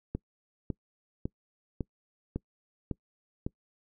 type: click train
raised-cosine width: 3 ms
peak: -19 dBFS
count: 7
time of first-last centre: 0.15-3.465 s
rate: 1.81 Hz
effects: noise-tail reverb RT60 0.1 s tail -25 dB re dry